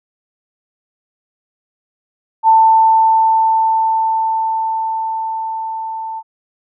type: tone with level ramp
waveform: sine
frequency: 890 Hz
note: A5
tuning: 20 cents sharp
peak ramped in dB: -5 to -22 dBFS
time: 2.43-6.23 s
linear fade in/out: 50 ms
effects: none